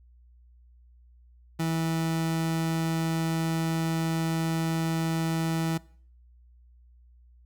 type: tone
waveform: 30% pulse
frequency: 163 Hz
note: E3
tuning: 19 cents flat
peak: -23 dBFS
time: 1.59-5.78 s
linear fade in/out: 10 ms
effects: noise-tail reverb RT60 0.5 s tail -21 dB re dry + added 60 Hz sine -53 dBFS peak until 7.45 s